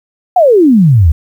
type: exponential sweep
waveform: sine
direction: down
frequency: 764 to 71.1 Hz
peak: -3 dBFS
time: 0.36-1.12 s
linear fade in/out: 5 ms
effects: 7-bit